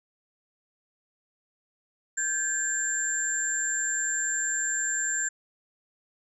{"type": "tone cluster", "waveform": "sine", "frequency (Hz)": [1564, 1715, 7330], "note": ["G6", "A6", "A#8"], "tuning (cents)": [-4, -45, -30], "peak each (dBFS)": [-32, -34, -27], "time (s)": [2.17, 5.29], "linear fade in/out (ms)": 10, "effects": []}